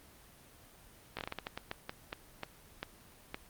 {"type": "slowing click train", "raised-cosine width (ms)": 0.3, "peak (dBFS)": -21, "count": 15, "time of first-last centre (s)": [1.17, 3.345], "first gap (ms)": 17, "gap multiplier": 1.3, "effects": ["pink hiss -58 dBFS RMS until 3.49 s", "Opus 24 kbps"]}